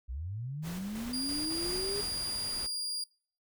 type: linear sweep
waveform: sine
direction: up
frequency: 55 to 415.3 Hz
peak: -35 dBFS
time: 0.08-2.02 s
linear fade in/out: 20 ms
type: noise with tremolo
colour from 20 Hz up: pink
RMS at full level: -44 dBFS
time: 0.62-2.1 s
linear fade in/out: 50 ms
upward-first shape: square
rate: 3 Hz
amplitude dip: 40%
type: tone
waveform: 35% pulse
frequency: 4822 Hz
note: D8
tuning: 45 cents sharp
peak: -32 dBFS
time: 1.13-3.04 s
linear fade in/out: 5 ms
type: noise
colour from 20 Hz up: pink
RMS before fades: -45 dBFS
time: 1.5-2.67 s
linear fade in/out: 10 ms
effects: noise-tail reverb RT60 0.5 s tail -25 dB re dry